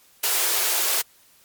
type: high-pass noise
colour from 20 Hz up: white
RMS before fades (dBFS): -22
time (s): 0.23-1.02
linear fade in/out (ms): 10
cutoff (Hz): 340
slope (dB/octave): 96
effects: white hiss -56 dBFS RMS until 1.44 s + MP3 96 kbps